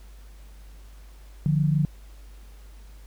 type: tone pair together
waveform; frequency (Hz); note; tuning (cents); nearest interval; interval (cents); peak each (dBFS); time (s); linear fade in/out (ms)
sine; 148.62 / 174.61; D3 / F3; +21 / 0; minor third; 279; -20 / -25; 1.46-1.85; 0
effects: added 50 Hz sine -43 dBFS peak until 3.06 s + pink hiss -57 dBFS RMS until 3.06 s